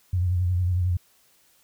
sine tone with vibrato, 89.8 Hz, F2, 49 cents sharp, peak -20 dBFS, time 0.13-0.97 s, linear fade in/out 5 ms, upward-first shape sine, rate 11 Hz, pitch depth 55 cents each way, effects white hiss -61 dBFS RMS until 1.63 s

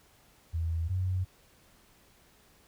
sine tone pair in turn, 82.41 / 92.5 Hz, E2 / F#2, 0 / 0 cents, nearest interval major second, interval 200 cents, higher second, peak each -28 / -27 dBFS, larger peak second, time 0.53-0.89 / 0.89-1.25 s, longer neither, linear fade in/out 20 ms, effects pink hiss -62 dBFS RMS until 2.67 s

